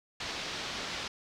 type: low-pass noise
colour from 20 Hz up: white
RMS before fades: -38 dBFS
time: 0.2-1.08 s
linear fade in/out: 5 ms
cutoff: 5000 Hz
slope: 24 dB/octave
effects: none